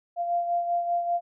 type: beating tone pair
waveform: sine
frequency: 693 / 698.1 Hz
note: F5 / F5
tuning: -14 / -1 cents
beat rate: 5.1 Hz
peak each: -24 / -33 dBFS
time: 0.16-1.21 s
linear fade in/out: 50 ms
effects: none